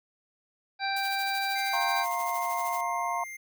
harmonic tone, 784 Hz, G5, in tune, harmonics 1 / 2 / 3 / 5 / 6, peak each -30 / -33 / -35 / -37 / -38 dBFS, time 0.79-2.06 s, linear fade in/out 50 ms
blue noise with tremolo, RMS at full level -39 dBFS, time 0.96-2.81 s, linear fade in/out 5 ms, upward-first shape sine, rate 13 Hz, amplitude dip 60%
square tone, 2100 Hz, C7, 6 cents sharp, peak -39 dBFS, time 1.55-3.37 s, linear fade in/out 10 ms
sine chord, F suspended fourth, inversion none, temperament equal with one note detuned, 698.5 / 932.3 / 1069.7 Hz, F5 / Bb5 / C6, 0 / 0 / +38 cents, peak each -32 dBFS, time 1.73-3.24 s, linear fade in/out 5 ms
effects none

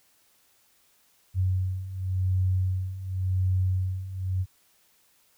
sine beating tone pair, 92.5 / 93.41 Hz, F#2 / F#2, 0 / +17 cents, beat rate 0.91 Hz, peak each -29 / -25 dBFS, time 1.34-4.46 s, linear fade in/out 50 ms, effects white hiss -64 dBFS RMS until 5.37 s

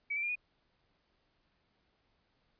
sine tone with pitch steps, 2278 / 2338 / 2400 / 2463 Hz, C#7 / D7 / D7 / D#7, +47 / -8 / +37 / -18 cents, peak -32 dBFS, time 0.1-0.356 s, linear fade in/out 10 ms, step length 64 ms, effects pink hiss -75 dBFS RMS until 2.59 s + resampled to 11025 Hz

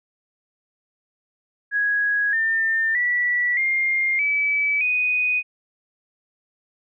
sine tone with pitch steps, 1661.2 / 1801.1 / 1952.8 / 2117 / 2296 / 2489 Hz, G#6 / A6 / B6 / C7 / D7 / D#7, 0 / +40 / -20 / +20 / -40 / 0 cents, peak -18 dBFS, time 1.71-5.43 s, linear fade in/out 50 ms, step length 620 ms, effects none

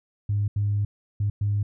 sine tone bursts at uneven times, 102.6 Hz, G#2, 21 cents flat, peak -20 dBFS, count 4, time 0.29-0.48 / 0.56-0.85 / 1.2-1.3 / 1.41-1.63 s, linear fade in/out 5 ms, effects tanh soft clip ceiling -16 dBFS

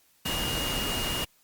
sine tone in noise, 2852 Hz, F7, 36 cents sharp, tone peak -32 dBFS, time 0.25-1.25 s, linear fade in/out 10 ms, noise pink, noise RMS -31 dBFS, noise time 0.25-1.25 s, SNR -4 dB, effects white hiss -64 dBFS RMS until 1.43 s + Opus 48 kbps

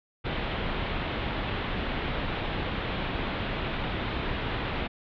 pink low-pass noise, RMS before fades -31 dBFS, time 0.24-4.88 s, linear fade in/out 20 ms, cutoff 3700 Hz, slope 48 dB/octave, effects none

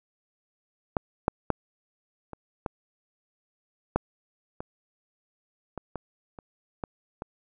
clicks, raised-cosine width 1 ms, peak -10 / -7 / -8 / -24 / -15 / -8 / -21 / -20 / -19 / -28 / -17 / -20 dBFS, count 12, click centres 0.968 / 1.281 / 1.503 / 2.333 / 2.662 / 3.96 / 4.605 / 5.777 / 5.957 / 6.388 / 6.838 / 7.221 s, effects none

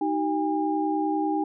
sine tone cluster, 310.9 / 380.9 / 810 Hz, D#4 / G4 / G#5, -1 / -50 / -43 cents, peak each -25 / -31 / -27 dBFS, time 0.01-1.44 s, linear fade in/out 5 ms, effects none

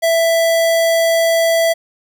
square tone, 662 Hz, E5, 7 cents sharp, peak -12 dBFS, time 0.02-1.74 s, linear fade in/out 20 ms, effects none

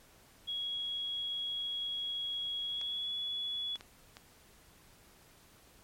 sine tone with pitch glide, 3322 to 3392 Hz, G#7 to G#7, 0 to +36 cents, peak -34 dBFS, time 0.47-3.77 s, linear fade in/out 20 ms, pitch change +36 cents, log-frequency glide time 2.65-3.12 s
clicks, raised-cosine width 0.2 ms, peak -30 dBFS, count 4, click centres 2.814 / 3.757 / 3.809 / 4.169 s
effects pink hiss -61 dBFS RMS until 5.83 s + MP3 64 kbps

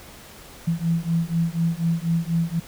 sine beating tone pair, 164.81 / 168.91 Hz, E3 / E3, 0 / +43 cents, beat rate 4.1 Hz, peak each -23 dBFS, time 0.67-2.6 s, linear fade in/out 10 ms, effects pink hiss -44 dBFS RMS until 2.67 s

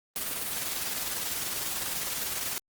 white noise with tremolo, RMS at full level -31 dBFS, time 0.16-2.58 s, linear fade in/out 0 ms, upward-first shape square, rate 20 Hz, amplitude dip 35%, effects Opus 32 kbps

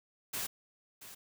white noise with echo, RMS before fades -37 dBFS, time 0.33-0.47 s, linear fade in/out 10 ms, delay 680 ms, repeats 1, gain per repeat -13 dB, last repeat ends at 1.15 s, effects none

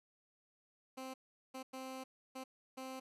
15% pulse tone bursts at uneven times, 261.6 Hz, C4, in tune, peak -38 dBFS, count 5, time 0.97-1.14 / 1.54-1.63 / 1.73-2.04 / 2.35-2.44 / 2.77-3 s, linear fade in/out 10 ms, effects resampled to 32000 Hz

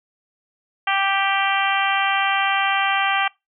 harmonic tone, 392 Hz, G4, in tune, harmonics 2 / 3 / 4 / 5 / 6 / 7 / 8, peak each -22 / -24 / -25 / -26 / -27 / -27 / -28 dBFS, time 0.87-3.28 s, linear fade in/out 5 ms, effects noise-tail reverb RT60 0.2 s tail -23 dB re dry

